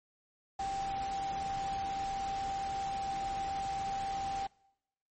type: tone in noise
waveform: sine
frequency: 784 Hz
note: G5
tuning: in tune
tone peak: -33 dBFS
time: 0.59-4.47 s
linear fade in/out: 5 ms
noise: pink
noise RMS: -45 dBFS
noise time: 0.59-4.47 s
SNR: +9 dB
effects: noise-tail reverb RT60 0.9 s tail -25 dB re dry + MP3 32 kbps